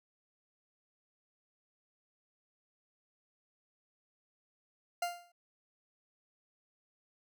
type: tone with exponential decay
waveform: 40% pulse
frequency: 698.5 Hz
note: F5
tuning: in tune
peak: -29 dBFS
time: 5.02-5.32 s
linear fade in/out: 5 ms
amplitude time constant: 65 ms
effects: none